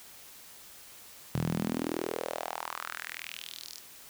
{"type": "tone with high-pass filter sweep", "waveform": "sawtooth", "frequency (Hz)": 40.74, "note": "E1", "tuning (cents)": -20, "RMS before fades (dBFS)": -36, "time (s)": [1.34, 3.79], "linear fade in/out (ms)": 10, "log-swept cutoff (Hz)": [130, 5400], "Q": 3.4, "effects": ["white hiss -51 dBFS RMS until 4.09 s"]}